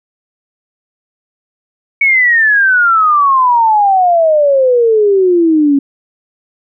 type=exponential sweep; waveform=sine; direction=down; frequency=2243 to 274.2 Hz; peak=-6 dBFS; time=2.01-5.79 s; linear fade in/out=5 ms; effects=none